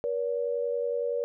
sine tone pair together, 479.8 / 570.6 Hz, A#4 / C#5, +50 / +50 cents, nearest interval minor third, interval 300 cents, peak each -28 / -31 dBFS, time 0.04-1.24 s, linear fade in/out 0 ms, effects none

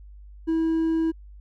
triangle tone with hard clipping, 324.6 Hz, E4, 27 cents flat, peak -21 dBFS, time 0.47-1.12 s, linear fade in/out 20 ms, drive 5 dB, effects added 50 Hz sine -42 dBFS peak until 1.4 s

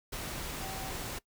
sine tone in noise, 767 Hz, G5, 38 cents flat, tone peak -43 dBFS, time 0.6-0.91 s, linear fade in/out 10 ms, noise pink, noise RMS -39 dBFS, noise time 0.12-1.19 s, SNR -7 dB, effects noise-tail reverb RT60 0.1 s tail -20 dB re dry

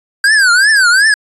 square tone with vibrato, 1573 Hz, G6, 6 cents sharp, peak -7 dBFS, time 0.24-1.14 s, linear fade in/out 2 ms, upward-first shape triangle, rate 2.7 Hz, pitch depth 230 cents each way, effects resampled to 24000 Hz

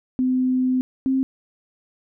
sine tone pair in turn, 255.9 / 264.6 Hz, C4 / C4, -38 / +20 cents, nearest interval minor second, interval 58 cents, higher second, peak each -17 dBFS, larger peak neither, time 0.19-0.81 / 1.06-1.23 s, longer first, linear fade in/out 0 ms, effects none

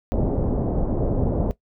pink low-pass noise, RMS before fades -22 dBFS, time 0.12-1.51 s, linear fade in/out 0 ms, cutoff 630 Hz, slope 24 dB/octave, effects noise-tail reverb RT60 0.1 s tail -17 dB re dry

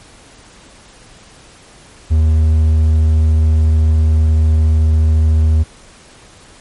triangle tone, 78.5 Hz, D#2, 16 cents sharp, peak -6 dBFS, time 2.1-5.64 s, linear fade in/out 20 ms, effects pink hiss -42 dBFS RMS until 6.6 s + MP3 48 kbps

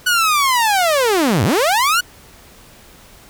sawtooth linear two-way sweep, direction down then up, 1490 to 86.1 to 1490 Hz, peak -9 dBFS, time 0.06-2.01 s, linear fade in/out 10 ms, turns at 1.44 s, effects pink hiss -44 dBFS RMS until 3.29 s

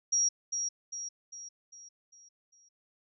sine tone with echo, 5670 Hz, F8, 25 cents sharp, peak -24 dBFS, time 0.12-0.29 s, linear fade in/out 10 ms, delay 400 ms, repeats 6, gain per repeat -6 dB, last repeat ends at 2.69 s, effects none

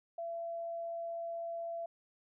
sine tone, 674 Hz, E5, 38 cents sharp, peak -37 dBFS, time 0.18-1.86 s, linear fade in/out 5 ms, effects none

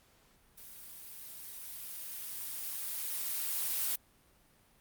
blue noise with level ramp, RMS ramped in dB -51 to -32 dBFS, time 0.57-3.96 s, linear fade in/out 10 ms, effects pink hiss -66 dBFS RMS until 4.8 s + Opus 48 kbps

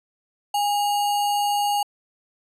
sine tone with sample-and-hold, 818 Hz, G#5, 26 cents flat, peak -19 dBFS, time 0.54-1.83 s, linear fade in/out 5 ms, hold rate 3675 Hz, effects resampled to 32000 Hz

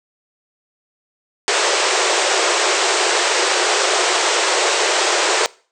pink band-pass noise, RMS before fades -17 dBFS, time 1.48-5.46 s, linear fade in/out 0 ms, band 350 to 8500 Hz, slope 96 dB/octave, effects noise-tail reverb RT60 0.4 s tail -22 dB re dry

